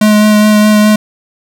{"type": "tone with vibrato", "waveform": "square", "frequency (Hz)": 211.7, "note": "G#3", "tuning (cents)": 33, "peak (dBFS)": -5, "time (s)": [0.01, 0.96], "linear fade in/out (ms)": 5, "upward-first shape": "sine", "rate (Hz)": 4.8, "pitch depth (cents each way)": 13, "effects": []}